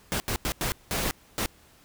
pink noise bursts at uneven times, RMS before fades -28 dBFS, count 6, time 0.12-0.2 / 0.28-0.36 / 0.45-0.52 / 0.61-0.72 / 0.91-1.11 / 1.38-1.46 s, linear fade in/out 0 ms, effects pink hiss -57 dBFS RMS until 1.84 s

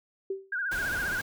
sine tone with exponential decay, 387.2 Hz, G4, 21 cents flat, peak -26 dBFS, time 0.3-0.53 s, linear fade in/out 5 ms, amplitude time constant 49 ms
sine tone with vibrato, 1534 Hz, G6, 38 cents flat, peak -28 dBFS, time 0.52-1.21 s, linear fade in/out 5 ms, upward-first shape sine, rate 15 Hz, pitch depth 110 cents each way
pink noise, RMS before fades -38 dBFS, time 0.71-1.22 s, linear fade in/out 10 ms
effects none

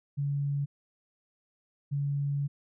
sine tone pair in turn, 141.9 / 141.9 Hz, C#3 / C#3, +41 / +41 cents, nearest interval unison, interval 0 cents, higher neither, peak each -27 dBFS, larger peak neither, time 0.17-0.66 / 1.91-2.48 s, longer second, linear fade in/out 20 ms, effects none

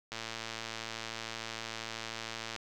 click train, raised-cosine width 0.2 ms, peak -21 dBFS, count 277, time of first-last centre 0.12-2.562 s, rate 113 Hz, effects none

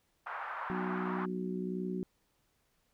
white band-pass noise, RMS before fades -40 dBFS, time 0.26-1.26 s, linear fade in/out 10 ms, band 790 to 1400 Hz, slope 24 dB/octave
harmonic tone, 61.74 Hz, B1, in tune, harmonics 3 / 4 / 5 / 6, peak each -36 / -42 / -45 / -39 dBFS, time 0.7-2.03 s, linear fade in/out 0 ms
effects pink hiss -75 dBFS RMS until 2.93 s

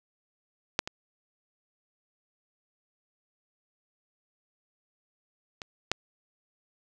clicks, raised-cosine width 0.2 ms, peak -6 / -17 / -21 / -7 dBFS, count 4, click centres 0.791 / 0.875 / 5.618 / 5.916 s, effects none

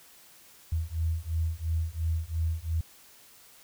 sine beating tone pair, 80 / 82.9 Hz, D#2 / E2, +49 / +10 cents, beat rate 2.9 Hz, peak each -30 / -30 dBFS, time 0.72-2.81 s, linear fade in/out 5 ms, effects white hiss -55 dBFS RMS until 3.63 s

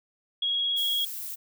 sine tone with vibrato, 3306 Hz, G#7, 9 cents flat, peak -24 dBFS, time 0.42-1.05 s, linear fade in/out 5 ms, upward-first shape sine, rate 18 Hz, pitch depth 18 cents each way
violet noise, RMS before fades -36 dBFS, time 0.76-1.36 s, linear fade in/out 20 ms
effects none

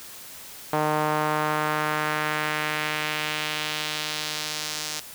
sawtooth tone with band-pass filter sweep, 152.6 Hz, D#3, 33 cents flat, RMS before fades -27 dBFS, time 0.73-5 s, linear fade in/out 2 ms, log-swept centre 830 to 6000 Hz, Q 1.3, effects white hiss -42 dBFS RMS until 5.14 s

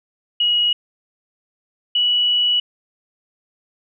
sine tone pair in turn, 2903 / 2940 Hz, F#7 / F#7, -34 / -12 cents, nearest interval unison, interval 22 cents, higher second, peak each -14 dBFS, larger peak neither, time 0.4-0.73 / 1.95-2.6 s, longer second, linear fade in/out 5 ms, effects none

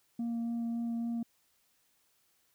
sine tone with vibrato, 233.1 Hz, A#3, in tune, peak -29 dBFS, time 0.19-1.23 s, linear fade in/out 5 ms, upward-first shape sine, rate 3.6 Hz, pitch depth 9 cents each way, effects tanh soft clip ceiling -31 dBFS + white hiss -72 dBFS RMS until 2.54 s

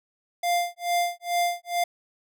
square tone with tremolo, 698.5 Hz, F5, in tune, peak -21 dBFS, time 0.43-1.84 s, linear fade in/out 5 ms, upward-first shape sine, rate 2.3 Hz, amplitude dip 100%, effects none

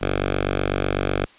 5% pulse tone with notch filter, 48 Hz, G1, 36 cents flat, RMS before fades -23 dBFS, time 0.01-1.26 s, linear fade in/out 10 ms, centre 190 Hz, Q 1.4, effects white hiss -50 dBFS RMS until 1.38 s + resampled to 8000 Hz

